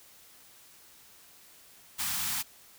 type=band-stop noise; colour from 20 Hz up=white; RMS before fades=-32 dBFS; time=1.98-2.43 s; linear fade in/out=20 ms; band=260 to 740 Hz; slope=48 dB/octave; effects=white hiss -56 dBFS RMS until 2.78 s